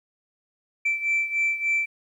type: beating tone pair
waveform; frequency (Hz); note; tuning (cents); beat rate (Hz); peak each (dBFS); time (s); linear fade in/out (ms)
sine; 2332 / 2335.4; D7 / D7; -13 / -10; 3.4; -22 / -26; 0.85-1.86; 10
effects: tanh soft clip ceiling -17 dBFS + 10-bit